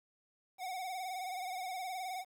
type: tone with vibrato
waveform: square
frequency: 741 Hz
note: F#5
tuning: 2 cents sharp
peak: -39 dBFS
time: 0.58-2.25 s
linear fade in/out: 50 ms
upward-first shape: sine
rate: 19 Hz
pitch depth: 64 cents each way
effects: 11-bit